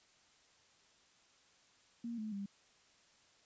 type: tone with pitch steps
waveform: sine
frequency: 234.3 / 216.1 / 199.31 Hz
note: A#3 / A3 / G3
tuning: +9 / -31 / +29 cents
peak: -39 dBFS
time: 2.04-2.46 s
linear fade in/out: 5 ms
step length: 140 ms
effects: white hiss -68 dBFS RMS until 3.45 s + resampled to 16000 Hz